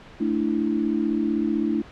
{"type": "chord", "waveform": "sine", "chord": "A suspended fourth", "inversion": "none", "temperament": "equal", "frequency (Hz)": [220, 293.7, 329.6], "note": ["A3", "D4", "E4"], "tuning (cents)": [0, 0, 0], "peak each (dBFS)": -25, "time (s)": [0.2, 1.82], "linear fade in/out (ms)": 10, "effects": ["pink hiss -45 dBFS RMS until 1.91 s", "low-pass 3000 Hz 12 dB/octave"]}